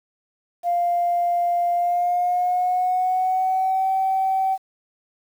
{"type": "tone with pitch glide", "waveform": "sine", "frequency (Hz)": [698, 765.6], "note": ["F5", "G5"], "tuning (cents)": [-1, -41], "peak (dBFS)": -17, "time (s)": [0.63, 4.58], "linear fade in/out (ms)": 50, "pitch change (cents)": 160, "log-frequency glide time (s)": [1.74, 3.89], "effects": ["tanh soft clip ceiling -13 dBFS", "8-bit"]}